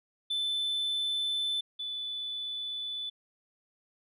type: tone pair in turn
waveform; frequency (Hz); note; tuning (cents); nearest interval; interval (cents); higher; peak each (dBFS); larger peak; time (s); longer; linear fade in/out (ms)
sine; 3520 / 3484; A7 / A7; 0 / -18; unison; 18; first; -26 / -33; first; 0.3-1.61 / 1.79-3.1; neither; 10
effects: tanh soft clip ceiling -27 dBFS